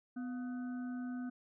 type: harmonic tone with a mistuned harmonic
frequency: 250 Hz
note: B3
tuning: 21 cents sharp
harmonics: 1 / 3 / 5 / 6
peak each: -38 / -55 / -59 / -55 dBFS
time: 0.16-1.3 s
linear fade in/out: 10 ms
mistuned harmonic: 3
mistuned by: -100 cents
effects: none